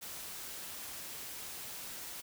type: noise with amplitude modulation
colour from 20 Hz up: white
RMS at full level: -43 dBFS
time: 0.01-2.22 s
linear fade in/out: 20 ms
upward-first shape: sine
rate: 222 Hz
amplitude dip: 35%
effects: none